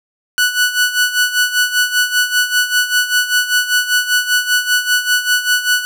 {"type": "tone with tremolo", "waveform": "sawtooth", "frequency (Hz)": 1480, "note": "F#6", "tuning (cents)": 0, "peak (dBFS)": -6, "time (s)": [0.38, 5.85], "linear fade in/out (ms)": 0, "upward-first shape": "sine", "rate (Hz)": 5.1, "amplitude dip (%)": 75, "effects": []}